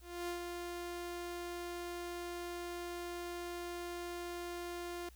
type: tone with ADSR envelope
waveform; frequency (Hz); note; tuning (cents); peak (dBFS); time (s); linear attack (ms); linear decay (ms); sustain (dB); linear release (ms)
sawtooth; 349.2; F4; 0; -33; 0.01-5.09; 270; 110; -4; 3
effects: added 60 Hz sine -56 dBFS peak until 5.15 s + white hiss -66 dBFS RMS until 5.15 s